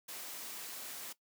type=noise; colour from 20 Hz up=white; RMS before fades=-45 dBFS; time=0.08-1.13 s; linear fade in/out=10 ms; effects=noise-tail reverb RT60 0.1 s tail -17 dB re dry + high-pass 200 Hz 12 dB/octave